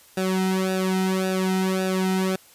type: tone with flanger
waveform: sawtooth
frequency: 188 Hz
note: F#3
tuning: 28 cents sharp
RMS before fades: -23 dBFS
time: 0.17-2.36 s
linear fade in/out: 5 ms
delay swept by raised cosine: 0.94 to 1.83 ms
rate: 1.8 Hz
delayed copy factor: -0.95
effects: white hiss -52 dBFS RMS until 2.54 s + resampled to 32000 Hz